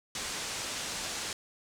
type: low-pass noise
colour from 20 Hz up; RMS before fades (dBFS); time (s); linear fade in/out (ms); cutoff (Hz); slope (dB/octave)
white; -37; 0.15-1.33; 2; 8000; 24
effects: none